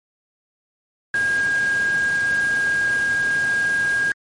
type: tone in noise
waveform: sine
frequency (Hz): 1625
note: G#6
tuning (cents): -38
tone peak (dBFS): -17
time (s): 1.14-4.12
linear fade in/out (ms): 2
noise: pink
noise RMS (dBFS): -33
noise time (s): 1.14-4.12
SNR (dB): +13
effects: high-pass 100 Hz 12 dB/octave + MP3 48 kbps